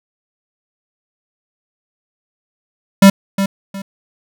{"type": "tone with echo", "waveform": "square", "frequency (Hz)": 196, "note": "G3", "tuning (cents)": 0, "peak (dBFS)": -3, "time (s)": [3.02, 3.1], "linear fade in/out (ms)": 5, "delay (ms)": 360, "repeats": 2, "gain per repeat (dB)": -11, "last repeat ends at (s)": 3.82, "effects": []}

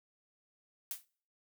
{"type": "noise with exponential decay", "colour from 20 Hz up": "blue", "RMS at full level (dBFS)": -35, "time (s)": [0.91, 1.05], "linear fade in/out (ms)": 1, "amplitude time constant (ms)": 30, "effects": ["noise-tail reverb RT60 0.5 s tail -24 dB re dry"]}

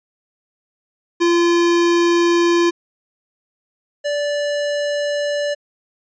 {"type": "tone pair in turn", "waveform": "square", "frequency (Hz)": [343.5, 582.6], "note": ["F4", "D5"], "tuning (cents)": [-29, -14], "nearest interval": "major sixth", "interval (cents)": 915, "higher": "second", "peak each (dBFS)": [-13, -19], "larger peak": "first", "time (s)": [[1.2, 2.71], [4.04, 5.55]], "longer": "neither", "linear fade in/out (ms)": 20, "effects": ["resampled to 16000 Hz"]}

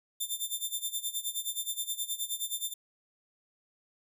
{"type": "tone with tremolo", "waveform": "10% pulse", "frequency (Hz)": 3576, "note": "A7", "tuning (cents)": 27, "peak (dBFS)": -22, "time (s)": [0.2, 2.74], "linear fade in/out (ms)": 10, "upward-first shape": "sine", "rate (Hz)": 9.5, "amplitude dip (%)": 85, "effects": []}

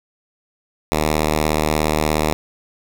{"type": "tone", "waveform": "5% pulse", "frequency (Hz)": 76.9, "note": "D#2", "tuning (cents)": -20, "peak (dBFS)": -5, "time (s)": [0.92, 2.33], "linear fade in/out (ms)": 0, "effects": []}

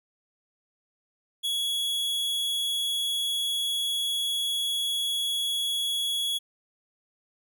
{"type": "tone", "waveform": "45% pulse", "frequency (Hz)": 3355, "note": "G#7", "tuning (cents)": 17, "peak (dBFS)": -26, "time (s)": [1.43, 6.39], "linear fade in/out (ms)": 20, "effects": []}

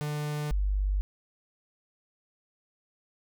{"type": "tone pair in turn", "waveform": ["45% pulse", "sine"], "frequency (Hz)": [148.9, 49.23], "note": ["D3", "G1"], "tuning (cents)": [24, 8], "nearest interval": "octave + perfect fifth", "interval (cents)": 1916, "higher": "first", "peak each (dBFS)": [-30, -24], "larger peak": "second", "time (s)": [[0.01, 0.51], [0.51, 1.01]], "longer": "neither", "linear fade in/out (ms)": 0, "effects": []}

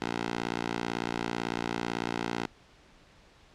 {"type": "tone with high-pass filter", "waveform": "10% pulse", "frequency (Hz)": 58, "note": "A#1", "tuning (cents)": -8, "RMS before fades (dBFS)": -33, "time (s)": [0.02, 2.46], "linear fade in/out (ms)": 0, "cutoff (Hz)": 260, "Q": 0.54, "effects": ["pink hiss -58 dBFS RMS until 3.54 s", "low-pass 5000 Hz 12 dB/octave"]}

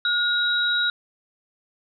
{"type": "tone pair together", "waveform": "sine", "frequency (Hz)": [1435, 3831], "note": ["F6", "A#7"], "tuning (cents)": [47, 47], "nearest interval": "octave + perfect fourth", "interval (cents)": 1700, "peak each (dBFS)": -22, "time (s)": [0.05, 0.9], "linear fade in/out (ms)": 2, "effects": []}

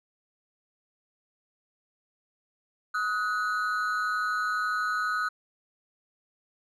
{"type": "ring-modulated tone", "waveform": "triangle", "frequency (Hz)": 1371, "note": "F6", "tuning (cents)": -32, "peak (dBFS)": -21, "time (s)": [2.94, 5.29], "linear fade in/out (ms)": 10, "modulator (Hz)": 106, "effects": []}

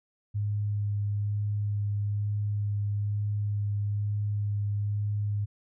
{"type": "tone with vibrato", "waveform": "sine", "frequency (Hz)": 103.1, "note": "G#2", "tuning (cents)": -12, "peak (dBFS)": -26, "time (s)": [0.34, 5.46], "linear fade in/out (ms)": 20, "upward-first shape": "sine", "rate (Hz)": 1.1, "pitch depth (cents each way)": 10, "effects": []}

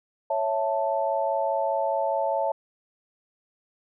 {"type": "chord", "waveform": "sine", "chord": "A major", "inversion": "first", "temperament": "equal", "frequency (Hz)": [554.4, 659.3, 880], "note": ["C#5", "E5", "A5"], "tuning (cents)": [0, 0, 0], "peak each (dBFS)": -27, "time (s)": [0.3, 2.52], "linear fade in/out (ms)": 5, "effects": []}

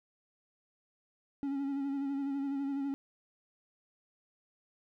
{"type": "tone with vibrato", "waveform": "triangle", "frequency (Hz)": 277.2, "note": "C#4", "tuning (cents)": 0, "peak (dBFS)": -30, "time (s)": [1.43, 2.94], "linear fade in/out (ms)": 0, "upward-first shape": "sine", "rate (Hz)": 12, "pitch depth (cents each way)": 36, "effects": []}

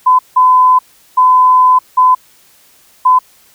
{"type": "tone bursts at uneven times", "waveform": "sine", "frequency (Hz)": 1013, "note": "B5", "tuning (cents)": 44, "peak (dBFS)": -4, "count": 5, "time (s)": [[0.06, 0.19], [0.36, 0.79], [1.17, 1.79], [1.97, 2.15], [3.05, 3.19]], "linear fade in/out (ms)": 10, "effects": ["white hiss -47 dBFS RMS until 3.54 s"]}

